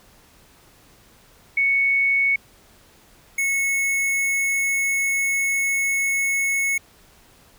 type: tone pair in turn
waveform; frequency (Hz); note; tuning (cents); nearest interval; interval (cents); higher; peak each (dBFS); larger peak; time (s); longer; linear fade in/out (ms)
sine / square; 2217 / 2197; C#7 / C#7; 0 / -16; unison; 16; first; -16 / -20; first; 1.57-2.36 / 3.38-6.78; second; 5
effects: pink hiss -53 dBFS RMS until 7.58 s